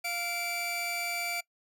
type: tone pair together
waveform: sawtooth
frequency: 698.5 / 2325 Hz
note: F5 / D7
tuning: 0 / -18 cents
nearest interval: octave + major sixth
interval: 2082 cents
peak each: -33 / -29 dBFS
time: 0.04-1.41 s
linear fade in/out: 10 ms
effects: noise-tail reverb RT60 0.1 s tail -23 dB re dry